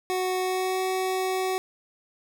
25% pulse tone with pitch glide, 370 to 374.9 Hz, F#4 to F#4, 0 to +23 cents, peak -21 dBFS, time 0.1-1.58 s, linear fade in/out 0 ms, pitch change +23 cents, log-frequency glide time 0.4-0.81 s, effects none

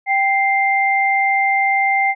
sine tone pair together, 784 / 2093 Hz, G5 / C7, 0 / 0 cents, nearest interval octave + perfect fourth, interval 1700 cents, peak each -16 dBFS, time 0.06-2.15 s, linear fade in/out 50 ms, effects none

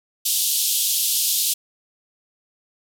white band-pass noise, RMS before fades -21 dBFS, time 0.25-1.54 s, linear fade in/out 10 ms, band 3000 to 15000 Hz, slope 48 dB/octave, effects none

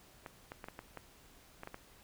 clicks, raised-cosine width 0.5 ms, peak -29 dBFS, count 9, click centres 0.262 / 0.519 / 0.642 / 0.685 / 0.791 / 0.973 / 1.634 / 1.674 / 1.744 s, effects pink hiss -61 dBFS RMS until 2.03 s

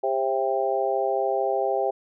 harmonic tone with a mistuned harmonic, 133.2 Hz, C3, 31 cents sharp, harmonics 3 / 4 / 5 / 6, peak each -27 / -27 / -27 / -27 dBFS, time 0.03-1.91 s, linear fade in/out 10 ms, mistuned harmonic 6, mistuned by -19 cents, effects none

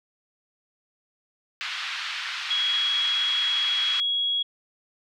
white band-pass noise, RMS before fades -32 dBFS, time 1.61-4 s, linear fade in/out 0 ms, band 1200 to 3900 Hz, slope 24 dB/octave
sine tone, 3322 Hz, G#7, in tune, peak -22 dBFS, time 2.5-4.43 s, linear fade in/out 10 ms
effects none

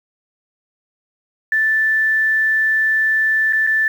sine tone with dropouts, 1760 Hz, A6, in tune, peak -13 dBFS, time 1.52-3.88 s, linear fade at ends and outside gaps 2 ms, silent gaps 3.526-3.531 / 3.667-3.672 s, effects 7-bit

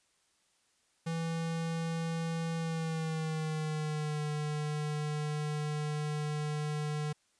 square tone with pitch glide, 164.81 to 150.26 Hz, E3 to D3, 0 to +40 cents, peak -33 dBFS, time 1.06-7.13 s, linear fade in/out 10 ms, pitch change -160 cents, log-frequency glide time 2.56-4.2 s, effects white hiss -72 dBFS RMS until 7.39 s + resampled to 22050 Hz

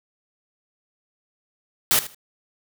white noise with echo, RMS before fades -18 dBFS, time 1.91-1.99 s, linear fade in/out 0 ms, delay 78 ms, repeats 2, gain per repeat -15 dB, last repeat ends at 2.146 s, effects none

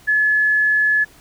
sine tone, 1712 Hz, A6, 48 cents flat, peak -13 dBFS, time 0.07-1.05 s, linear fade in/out 20 ms, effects pink hiss -48 dBFS RMS until 1.2 s

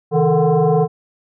sine tone with frequency modulation, 137.8 Hz, C#3, 10 cents flat, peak -11 dBFS, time 0.11-0.88 s, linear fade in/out 50 ms, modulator 299 Hz, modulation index 2, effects none

